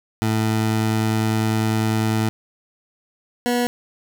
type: tone pair in turn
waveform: 20% pulse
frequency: 110 / 242.9 Hz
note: A2 / B3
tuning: 0 / -29 cents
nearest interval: octave + major second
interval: 1371 cents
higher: second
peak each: -13 dBFS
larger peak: neither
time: 0.22-2.29 / 3.46-3.67 s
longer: first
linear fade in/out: 0 ms
effects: none